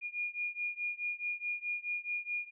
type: beating tone pair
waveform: sine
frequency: 2428 / 2432.7 Hz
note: D#7 / D#7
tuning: -43 / -40 cents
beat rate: 4.7 Hz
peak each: -37 / -38 dBFS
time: 0.01-2.51 s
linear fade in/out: 50 ms
effects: none